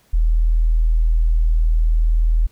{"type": "tone", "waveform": "sine", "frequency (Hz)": 40.28, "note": "E1", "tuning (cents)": -39, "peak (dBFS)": -12, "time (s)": [0.13, 2.47], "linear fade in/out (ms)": 10, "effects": ["pink hiss -57 dBFS RMS until 2.51 s"]}